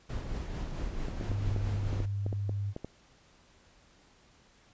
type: noise with tremolo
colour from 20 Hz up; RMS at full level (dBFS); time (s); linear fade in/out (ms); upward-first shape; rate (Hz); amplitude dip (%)
brown; -34; 0.09-2.06; 10; sine; 4.5; 35
type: clicks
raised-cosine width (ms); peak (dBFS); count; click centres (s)
2; -24; 11; 1.084 / 1.212 / 1.316 / 1.563 / 1.929 / 2.003 / 2.264 / 2.328 / 2.494 / 2.764 / 2.846
type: tone with pitch glide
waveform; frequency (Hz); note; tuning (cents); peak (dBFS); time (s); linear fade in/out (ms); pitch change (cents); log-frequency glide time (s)
sine; 99.8 to 100.61; G2 to G2; +32 to +46; -30; 1.25-2.74; 50; +14; 2-2.39
effects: pink hiss -62 dBFS RMS until 4.73 s + resampled to 16000 Hz